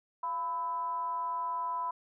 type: tone with frequency modulation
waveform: sine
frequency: 998 Hz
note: B5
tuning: 18 cents sharp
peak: -31 dBFS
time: 0.23-1.91 s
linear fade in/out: 5 ms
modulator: 306 Hz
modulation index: 0.4
effects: none